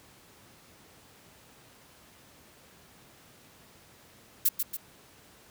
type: noise with echo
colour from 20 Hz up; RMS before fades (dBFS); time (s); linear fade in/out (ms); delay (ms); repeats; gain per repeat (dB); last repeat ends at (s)
violet; -22; 4.45-4.49; 10; 140; 2; -6; 4.77
effects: pink hiss -56 dBFS RMS until 5.5 s + high-pass 80 Hz 12 dB/octave